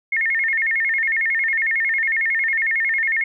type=tone with vibrato; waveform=sine; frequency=1975.5 Hz; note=B6; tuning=in tune; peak=-17 dBFS; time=0.12-3.24 s; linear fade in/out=5 ms; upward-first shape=square; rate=11 Hz; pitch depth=150 cents each way; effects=none